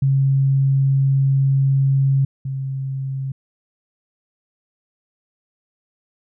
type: tone pair in turn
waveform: sine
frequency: 136.1 / 134.54 Hz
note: C#3 / C3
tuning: -31 / +49 cents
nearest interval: unison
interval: 20 cents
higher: first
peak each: -13 / -22 dBFS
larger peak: first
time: 0.02-2.25 / 2.45-3.32 s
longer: first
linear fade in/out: 5 ms
effects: none